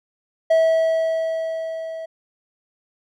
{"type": "tone with level ramp", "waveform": "triangle", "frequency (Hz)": 649, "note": "E5", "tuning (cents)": -27, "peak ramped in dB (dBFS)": [-10, -27], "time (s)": [0.5, 2.06], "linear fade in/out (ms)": 10, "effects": []}